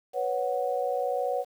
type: chord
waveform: sine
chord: B suspended second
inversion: none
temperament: equal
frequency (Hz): 493.9 / 554.4 / 740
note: B4 / C#5 / F#5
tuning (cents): 0 / 0 / 0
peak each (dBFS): -30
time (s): 0.13-1.45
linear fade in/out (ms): 50
effects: 9-bit